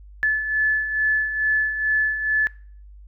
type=beating tone pair; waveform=sine; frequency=1729 / 1731.3 Hz; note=A6 / A6; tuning=-31 / -28 cents; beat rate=2.3 Hz; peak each=-26 / -19 dBFS; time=0.23-2.47 s; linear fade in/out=0 ms; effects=noise-tail reverb RT60 0.5 s tail -22 dB re dry + added 50 Hz sine -41 dBFS peak until 3.07 s